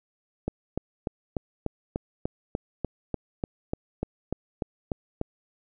click train, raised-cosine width 2 ms, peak -14 dBFS, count 17, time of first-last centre 0.48-5.214 s, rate 3.38 Hz, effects none

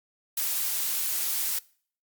blue noise, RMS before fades -28 dBFS, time 0.37-1.59 s, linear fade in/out 5 ms, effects noise-tail reverb RT60 0.5 s tail -23 dB re dry + Opus 48 kbps

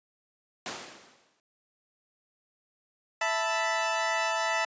pink noise with exponential decay, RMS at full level -32 dBFS, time 0.66-1.4 s, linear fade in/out 1 ms, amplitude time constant 160 ms
20% pulse chord, E suspended fourth, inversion none, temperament equal, 659.3 / 880 / 987.8 Hz, E5 / A5 / B5, 0 / 0 / 0 cents, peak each -25 / -25 / -29 dBFS, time 3.21-4.65 s, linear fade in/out 5 ms
effects high-pass 300 Hz 12 dB/octave + resampled to 16000 Hz

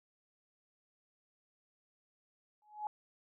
sine tone with exponential growth, 844 Hz, G#5, 28 cents sharp, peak -32 dBFS, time 2.62-2.87 s, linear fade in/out 1 ms, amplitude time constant 54 ms, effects none

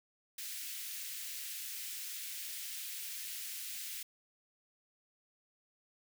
white high-pass noise, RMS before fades -43 dBFS, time 0.38-4.03 s, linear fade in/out 5 ms, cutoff 1900 Hz, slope 24 dB/octave, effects none

